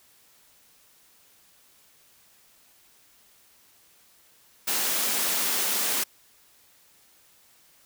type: high-pass noise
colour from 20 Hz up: white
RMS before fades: -26 dBFS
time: 4.67-6.04 s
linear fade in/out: 10 ms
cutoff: 180 Hz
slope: 96 dB/octave
effects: white hiss -59 dBFS RMS until 7.85 s